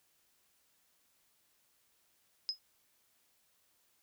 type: tone with exponential decay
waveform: sine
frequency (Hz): 5080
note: D#8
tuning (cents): +35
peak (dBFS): -28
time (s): 2.49-2.59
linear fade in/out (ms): 0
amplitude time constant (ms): 20
effects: white hiss -73 dBFS RMS until 4.02 s